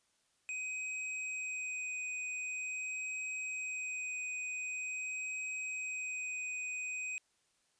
square tone with vibrato, 2511 Hz, D#7, 15 cents sharp, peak -38 dBFS, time 0.49-7.18 s, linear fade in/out 0 ms, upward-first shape sine, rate 0.45 Hz, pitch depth 9 cents each way, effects white hiss -75 dBFS RMS until 7.79 s + resampled to 22050 Hz

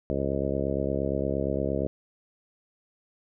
harmonic tone, 68.6 Hz, C#2, 17 cents flat, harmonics 1 / 2 / 3 / 4 / 5 / 6 / 7 / 8 / 9, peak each -34 / -34 / -34 / -34 / -34 / -34 / -34 / -34 / -34 dBFS, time 0.1-1.87 s, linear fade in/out 0 ms, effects none

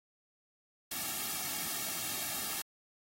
white noise with comb filter, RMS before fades -37 dBFS, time 0.91-2.62 s, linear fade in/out 5 ms, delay 2 ms, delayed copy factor -0.85, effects AAC 48 kbps

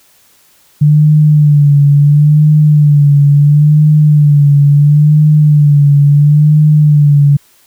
sine tone with vibrato, 147.5 Hz, D3, 8 cents sharp, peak -3 dBFS, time 0.81-7.37 s, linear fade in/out 10 ms, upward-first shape sine, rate 0.73 Hz, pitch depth 54 cents each way, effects white hiss -48 dBFS RMS until 7.66 s

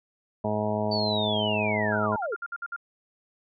harmonic tone, 106 Hz, G#2, 36 cents sharp, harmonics 1 / 2 / 3 / 4 / 5 / 6 / 7 / 8 / 9, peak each -33 / -30 / -40 / -33 / -39 / -29 / -37 / -36 / -36 dBFS, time 0.44-2.16 s, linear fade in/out 5 ms
sine linear sweep, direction down, 4578 to 371.3 Hz, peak -28 dBFS, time 0.91-2.35 s, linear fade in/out 10 ms
sine tone bursts, 1397 Hz, F6, in tune, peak -30 dBFS, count 9, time 1.92-2.763 s, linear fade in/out 5 ms, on 43 ms, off 57 ms
effects none

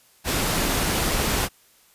pink noise, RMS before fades -23 dBFS, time 0.24-1.49 s, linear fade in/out 50 ms, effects white hiss -57 dBFS RMS until 1.94 s + resampled to 32000 Hz

